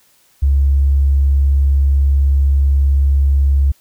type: tone with tanh clipping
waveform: triangle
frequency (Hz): 69.3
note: C#2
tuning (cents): 0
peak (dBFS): -9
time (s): 0.42-3.72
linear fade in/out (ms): 10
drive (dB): 4
effects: white hiss -54 dBFS RMS until 3.8 s